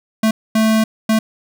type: tone bursts at uneven times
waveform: square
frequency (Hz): 220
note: A3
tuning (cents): 0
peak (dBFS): -12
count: 3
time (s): 0.23-0.31 / 0.55-0.84 / 1.09-1.19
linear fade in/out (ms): 5
effects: none